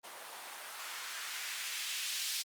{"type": "noise with band-pass filter sweep", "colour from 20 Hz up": "blue", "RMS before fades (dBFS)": -41, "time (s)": [0.03, 2.43], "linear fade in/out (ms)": 20, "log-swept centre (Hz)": [680, 3600], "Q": 1.1, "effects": ["Opus 32 kbps"]}